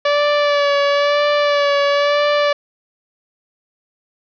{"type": "tone with vibrato", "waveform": "sawtooth", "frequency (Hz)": 577, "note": "D5", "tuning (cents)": -31, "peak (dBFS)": -9, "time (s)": [0.05, 2.53], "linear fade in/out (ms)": 5, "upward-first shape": "sine", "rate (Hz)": 1, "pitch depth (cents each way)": 28, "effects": ["resampled to 11025 Hz", "7-bit"]}